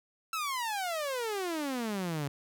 sawtooth exponential sweep, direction down, 1341 to 136.7 Hz, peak -28 dBFS, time 0.33-2.28 s, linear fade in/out 2 ms, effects none

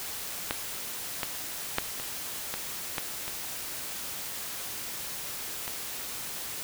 clicks, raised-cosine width 0.3 ms, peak -11 / -12 / -8 / -20 / -16 / -13 / -19 / -19 dBFS, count 8, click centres 0.509 / 1.232 / 1.784 / 1.999 / 2.54 / 2.982 / 3.28 / 5.679 s, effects white hiss -37 dBFS RMS until 6.63 s

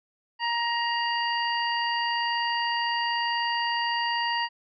harmonic tone with a mistuned harmonic, 941 Hz, A#5, 16 cents sharp, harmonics 1 / 2 / 3 / 5, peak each -27 / -30 / -32 / -34 dBFS, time 0.39-4.49 s, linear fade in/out 50 ms, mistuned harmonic 5, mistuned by -18 cents, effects none

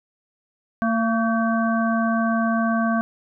harmonic tone with a mistuned harmonic, 226.9 Hz, A#3, 47 cents flat, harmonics 1 / 3 / 5 / 7, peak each -20 / -25 / -27 / -28 dBFS, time 0.82-3.01 s, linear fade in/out 0 ms, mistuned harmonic 7, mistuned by -45 cents, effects none

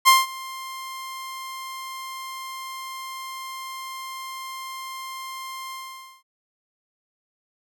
sawtooth tone with ADSR envelope, 1054 Hz, C6, 12 cents sharp, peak -6 dBFS, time 0.05-6.23 s, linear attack 30 ms, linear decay 180 ms, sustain -23 dB, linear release 510 ms, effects none

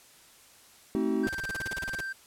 triangle chord, A diminished seventh, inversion none, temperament just, 220 / 264 / 316.8 / 380.2 Hz, A3 / C4 / Eb4 / Gb4, 0 / +16 / +31 / +47 cents, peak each -29 dBFS, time 0.95-1.27 s, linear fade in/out 0 ms
triangle tone, 1568 Hz, G6, in tune, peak -31 dBFS, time 1.23-2.13 s, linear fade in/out 10 ms
pink noise bursts, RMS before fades -37 dBFS, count 14, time 1.27-2.007 s, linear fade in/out 2 ms, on 22 ms, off 33 ms
effects white hiss -56 dBFS RMS until 2.26 s + low-pass 12000 Hz 12 dB/octave

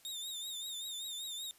sawtooth tone with vibrato, 3661 Hz, A#7, 32 cents flat, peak -37 dBFS, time 0.05-1.51 s, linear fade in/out 0 ms, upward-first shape triangle, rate 5.2 Hz, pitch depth 87 cents each way, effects white hiss -64 dBFS RMS until 1.58 s + resampled to 32000 Hz

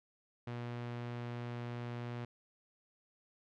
sawtooth tone with low-pass filter, 120.2 Hz, B2, 46 cents flat, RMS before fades -42 dBFS, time 0.47-2.25 s, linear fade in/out 5 ms, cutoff 3100 Hz, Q 0.78, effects none

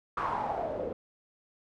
white noise with low-pass filter sweep, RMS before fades -33 dBFS, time 0.17-0.93 s, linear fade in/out 5 ms, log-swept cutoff 1200 to 470 Hz, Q 5.8, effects none

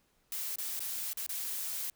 blue noise with dropouts, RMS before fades -37 dBFS, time 0.32-1.9 s, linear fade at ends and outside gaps 1 ms, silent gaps 0.558-0.584 / 0.793-0.804 / 1.132-1.172 / 1.264-1.292 s, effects pink hiss -72 dBFS RMS until 1.95 s

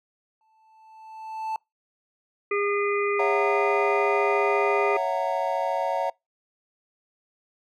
triangle tone with exponential growth, 880 Hz, A5, in tune, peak -23 dBFS, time 0.41-1.56 s, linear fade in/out 1 ms, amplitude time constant 250 ms
harmonic tone, 406.6 Hz, G#4, 37 cents flat, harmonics 1 / 3 / 5 / 6, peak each -24 / -29 / -31 / -32 dBFS, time 2.51-4.97 s, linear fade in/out 5 ms
triangle chord, F# dominant seventh, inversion second, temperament just, 555 / 666 / 740 / 925 Hz, C#5 / E5 / F#5 / A#5, +2 / +18 / 0 / -14 cents, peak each -27 dBFS, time 3.19-6.1 s, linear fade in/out 5 ms
effects noise-tail reverb RT60 0.2 s tail -26 dB re dry

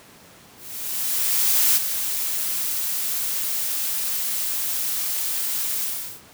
blue noise with ADSR envelope, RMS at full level -17 dBFS, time 0.56-6.22 s, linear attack 1200 ms, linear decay 25 ms, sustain -8 dB, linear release 400 ms, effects pink hiss -48 dBFS RMS until 6.33 s + high-pass 100 Hz 12 dB/octave

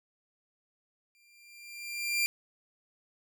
sawtooth tone with exponential growth, 2379 Hz, D7, 22 cents sharp, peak -21 dBFS, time 1.15-2.26 s, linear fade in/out 0 ms, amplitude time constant 240 ms, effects none

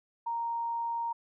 sine tone, 931 Hz, A#5, 2 cents flat, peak -30 dBFS, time 0.26-1.13 s, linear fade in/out 10 ms, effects none

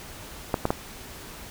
clicks, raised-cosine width 1 ms, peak -8 dBFS, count 3, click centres 0.542 / 0.654 / 0.705 s, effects pink hiss -42 dBFS RMS until 1.5 s

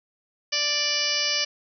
harmonic tone, 587.3 Hz, D5, in tune, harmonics 1 / 2 / 3 / 4 / 5 / 6 / 7 / 8 / 9 / 10, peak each -36 / -40 / -34 / -30 / -29 / -38 / -36 / -28 / -28 / -32 dBFS, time 0.52-1.45 s, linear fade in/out 10 ms, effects none

